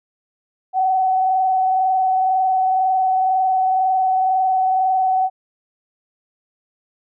sine tone with frequency modulation, 754 Hz, F#5, 32 cents sharp, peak -14 dBFS, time 0.73-5.3 s, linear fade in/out 50 ms, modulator 22 Hz, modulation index 0.53, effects none

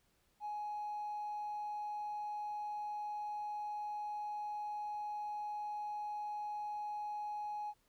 sine tone with hard clipping, 837 Hz, G#5, 13 cents sharp, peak -39 dBFS, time 0.4-7.74 s, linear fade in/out 50 ms, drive 1 dB, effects pink hiss -75 dBFS RMS until 7.88 s

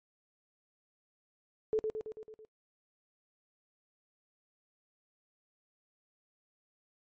sine tone with echo, 435 Hz, A4, 20 cents flat, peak -26 dBFS, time 1.73-1.79 s, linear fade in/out 0 ms, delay 110 ms, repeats 6, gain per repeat -4 dB, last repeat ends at 2.45 s, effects noise-tail reverb RT60 0.1 s tail -25 dB re dry + MP3 32 kbps

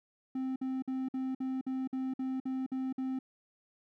triangle tone bursts, 261.6 Hz, C4, in tune, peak -30 dBFS, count 11, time 0.35-3.19 s, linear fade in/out 5 ms, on 210 ms, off 53 ms, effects none

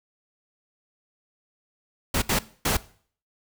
pink noise bursts at uneven times, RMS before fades -23 dBFS, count 3, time 2.14-2.22 / 2.29-2.39 / 2.65-2.77 s, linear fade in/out 5 ms, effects noise-tail reverb RT60 0.5 s tail -19 dB re dry

